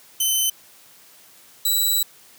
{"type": "tone pair in turn", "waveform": "10% pulse", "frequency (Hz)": [3054, 3940], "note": ["G7", "B7"], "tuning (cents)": [-46, -5], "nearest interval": "major third", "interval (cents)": 441, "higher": "second", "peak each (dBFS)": -10, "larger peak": "neither", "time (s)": [[0.2, 0.5], [1.65, 2.03]], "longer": "second", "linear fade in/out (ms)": 5, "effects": ["white hiss -50 dBFS RMS until 2.38 s", "high-pass 100 Hz 12 dB/octave"]}